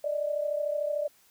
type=tone pair together; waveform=sine; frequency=587.3 / 620.7 Hz; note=D5 / D#5; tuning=0 / -4 cents; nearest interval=minor second; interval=96 cents; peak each=-28 / -33 dBFS; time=0.04-1.08 s; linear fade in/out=5 ms; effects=white hiss -62 dBFS RMS until 1.3 s